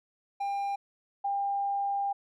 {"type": "tone pair in turn", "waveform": ["triangle", "sine"], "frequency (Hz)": [799, 799], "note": ["G5", "G5"], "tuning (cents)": [33, 33], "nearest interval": "unison", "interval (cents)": 0, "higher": "neither", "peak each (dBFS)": -27, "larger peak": "neither", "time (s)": [[0.4, 0.76], [1.24, 2.13]], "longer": "second", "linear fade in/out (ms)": 10, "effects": []}